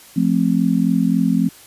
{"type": "chord", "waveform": "sine", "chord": "F major", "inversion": "none", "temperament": "just", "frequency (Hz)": [174.61, 218.3, 261.9], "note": ["F3", "A3", "C4"], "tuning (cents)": [0, -13, 2], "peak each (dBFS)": -18, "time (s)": [0.16, 1.49], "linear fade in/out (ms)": 10, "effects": ["white hiss -44 dBFS RMS until 1.66 s", "resampled to 32000 Hz"]}